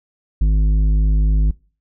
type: tone with tanh clipping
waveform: sine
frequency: 51.91 Hz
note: G#1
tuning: in tune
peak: -13 dBFS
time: 0.41-1.51 s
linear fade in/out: 5 ms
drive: 9 dB
effects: noise-tail reverb RT60 0.4 s tail -25 dB re dry